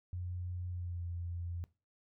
sine tone with pitch glide, 89.4 to 86.5 Hz, F2 to F2, +41 to -16 cents, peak -37 dBFS, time 0.13-1.64 s, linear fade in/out 0 ms, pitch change -57 cents, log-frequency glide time 0.7-1.04 s, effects noise-tail reverb RT60 0.3 s tail -20 dB re dry

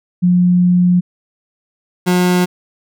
sine / 30% pulse tone pair in turn, 178.5 / 179.74 Hz, F3 / F#3, +38 / -50 cents, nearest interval unison, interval 12 cents, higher second, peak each -8 dBFS, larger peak neither, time 0.22-1.01 / 2.06-2.46 s, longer first, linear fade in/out 20 ms, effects none

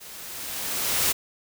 white noise with level ramp, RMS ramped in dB -43 to -21 dBFS, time 0-1.13 s, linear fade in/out 20 ms, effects none

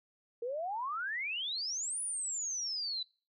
sine exponential two-way sweep, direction up then down, 454.8 to 9956 to 3932 Hz, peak -34 dBFS, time 0.42-3.03 s, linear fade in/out 5 ms, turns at 2.01 s, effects noise-tail reverb RT60 0.4 s tail -25 dB re dry

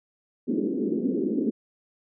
pink band-pass noise, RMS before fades -26 dBFS, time 0.47-1.51 s, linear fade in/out 20 ms, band 210 to 410 Hz, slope 48 dB/octave, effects none

